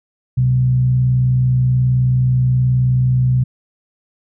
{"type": "tone with frequency modulation", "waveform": "sine", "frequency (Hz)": 127.2, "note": "C3", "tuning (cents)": -48, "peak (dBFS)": -11, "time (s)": [0.37, 3.44], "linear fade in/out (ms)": 10, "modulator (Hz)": 58.8, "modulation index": 0.29, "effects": []}